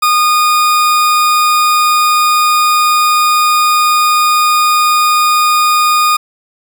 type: tone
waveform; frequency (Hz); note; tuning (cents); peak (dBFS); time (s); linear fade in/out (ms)
40% pulse; 1227; D#6; -25; -7; 0.02-6.17; 10
effects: 7-bit